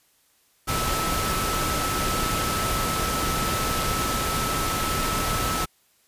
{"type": "tone in noise", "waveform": "sine", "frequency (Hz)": 1308, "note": "E6", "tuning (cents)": -14, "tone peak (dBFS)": -28, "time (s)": [0.67, 5.66], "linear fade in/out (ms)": 20, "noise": "pink", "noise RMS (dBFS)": -26, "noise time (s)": [0.67, 5.66], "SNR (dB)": -5, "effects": ["white hiss -63 dBFS RMS until 6.07 s", "resampled to 32000 Hz"]}